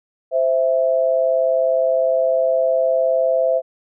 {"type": "tone pair together", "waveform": "sine", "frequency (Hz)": [519.7, 659.3], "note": ["C5", "E5"], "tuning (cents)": [-12, 0], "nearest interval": "major third", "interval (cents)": 412, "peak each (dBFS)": -17, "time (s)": [0.31, 3.62], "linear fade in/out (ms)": 50, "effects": []}